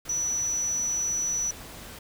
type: tone in noise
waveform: sine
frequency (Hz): 5920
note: F#8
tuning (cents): 0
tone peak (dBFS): -25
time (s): 0.09-1.51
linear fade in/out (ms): 5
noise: pink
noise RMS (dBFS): -43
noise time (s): 0.05-1.99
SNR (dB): +15
effects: none